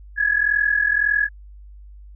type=tone pair together; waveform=sine; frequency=1661.2 / 1703 Hz; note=G#6 / G#6; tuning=0 / +43 cents; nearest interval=unison; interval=43 cents; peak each=-19 dBFS; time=0.16-1.29 s; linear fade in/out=50 ms; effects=added 50 Hz sine -39 dBFS peak until 2.15 s